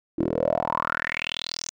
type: tone with band-pass filter sweep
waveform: 10% pulse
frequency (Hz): 40.46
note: E1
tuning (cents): -32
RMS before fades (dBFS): -27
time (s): 0.18-1.71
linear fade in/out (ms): 10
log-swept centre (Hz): 320 to 6700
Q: 6.6
effects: none